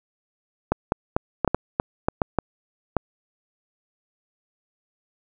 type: clicks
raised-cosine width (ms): 1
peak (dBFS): -5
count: 11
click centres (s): 0.72 / 0.921 / 1.165 / 1.447 / 1.477 / 1.546 / 1.799 / 2.085 / 2.218 / 2.387 / 2.967
effects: none